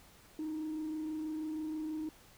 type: tone with frequency modulation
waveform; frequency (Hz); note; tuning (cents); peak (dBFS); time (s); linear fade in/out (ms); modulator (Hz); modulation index
sine; 311.1; D#4; 0; -34; 0.39-2.09; 2; 26.2; 0.26
effects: tanh soft clip ceiling -33 dBFS + pink hiss -60 dBFS RMS until 2.37 s